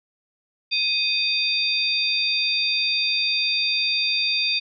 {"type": "tone cluster", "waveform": "sine", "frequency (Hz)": [2501, 3633, 4702], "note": ["D#7", "A#7", "D8"], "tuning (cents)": [8, -45, 1], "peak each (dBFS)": -24, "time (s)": [0.71, 4.6], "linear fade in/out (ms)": 20, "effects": []}